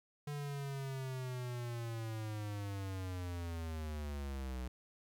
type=linear sweep; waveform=square; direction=down; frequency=146.83 to 61.5 Hz; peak=-40 dBFS; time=0.27-4.68 s; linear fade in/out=5 ms; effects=13-bit